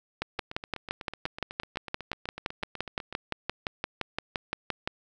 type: two click trains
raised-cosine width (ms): 0.3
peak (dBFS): -22 / -13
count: 23 / 28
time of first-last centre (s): 0.39-3.126 / 0.22-4.875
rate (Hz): 8.04 / 5.8
effects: none